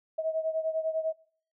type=beating tone pair; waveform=sine; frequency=637 / 647 Hz; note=D#5 / E5; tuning=+41 / -32 cents; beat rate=10 Hz; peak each=-29 / -33 dBFS; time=0.18-1.13 s; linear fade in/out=10 ms; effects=noise-tail reverb RT60 0.7 s tail -25 dB re dry